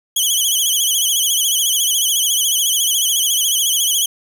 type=tone with vibrato; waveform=15% pulse; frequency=3161 Hz; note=G7; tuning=14 cents sharp; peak=-7 dBFS; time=0.16-4.06 s; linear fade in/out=5 ms; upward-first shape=sine; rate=14 Hz; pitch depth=110 cents each way; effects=7-bit